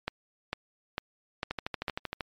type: two click trains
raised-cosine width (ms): 0.3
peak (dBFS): -16 / -14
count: 10 / 5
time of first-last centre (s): 1.51-2.208 / 0.08-1.882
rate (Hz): 12.9 / 2.22
effects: MP3 64 kbps